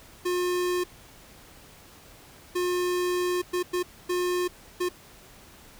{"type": "tone bursts at uneven times", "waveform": "square", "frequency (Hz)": 358, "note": "F4", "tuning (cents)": 43, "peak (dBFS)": -25, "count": 6, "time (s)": [[0.25, 0.84], [2.55, 3.42], [3.53, 3.63], [3.73, 3.83], [4.09, 4.48], [4.8, 4.89]], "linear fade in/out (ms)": 10, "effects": ["pink hiss -51 dBFS RMS until 5.79 s"]}